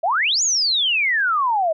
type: exponential two-way sweep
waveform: sine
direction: up then down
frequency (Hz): 614 to 7040 to 615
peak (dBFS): -16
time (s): 0.03-1.73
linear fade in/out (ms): 10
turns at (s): 0.43
effects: none